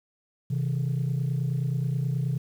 sine tone pair together, 130.81 / 160.23 Hz, C3 / E3, 0 / -49 cents, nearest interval major third, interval 351 cents, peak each -24 / -27 dBFS, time 0.5-2.38 s, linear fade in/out 10 ms, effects tanh soft clip ceiling -21 dBFS + 9-bit

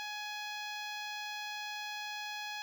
10% pulse tone with notch filter, 838 Hz, G#5, 15 cents sharp, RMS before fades -41 dBFS, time 0-2.62 s, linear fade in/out 0 ms, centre 11000 Hz, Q 0.51, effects none

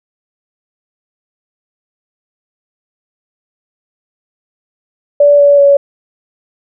sine tone with pitch steps, 578 / 572 / 564 Hz, D5 / D5 / C#5, -28 / -46 / +30 cents, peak -3 dBFS, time 5.2-5.77 s, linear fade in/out 5 ms, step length 190 ms, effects none

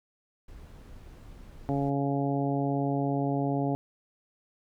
brown noise, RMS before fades -47 dBFS, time 0.48-1.9 s, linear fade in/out 5 ms
harmonic tone, 139.8 Hz, C#3, 15 cents sharp, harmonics 1 / 2 / 3 / 4 / 5 / 6, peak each -30 / -29 / -35 / -37 / -34 / -39 dBFS, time 1.69-3.75 s, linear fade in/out 0 ms
effects none

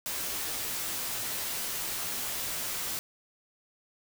white noise with comb filter, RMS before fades -34 dBFS, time 0.06-2.99 s, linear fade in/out 0 ms, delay 14 ms, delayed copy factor -0.5, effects none

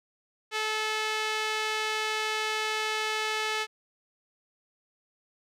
sawtooth tone with band-pass filter, 433.4 Hz, A4, 26 cents flat, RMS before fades -30 dBFS, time 0.51-3.67 s, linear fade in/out 50 ms, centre 2700 Hz, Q 0.86, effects none

